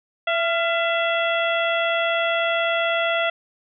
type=harmonic tone with a mistuned harmonic; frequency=669 Hz; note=E5; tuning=25 cents sharp; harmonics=1 / 2 / 3 / 4 / 5; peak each=-22 / -25 / -27 / -28 / -29 dBFS; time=0.27-3.3 s; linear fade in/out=5 ms; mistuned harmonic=2; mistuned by=+60 cents; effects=none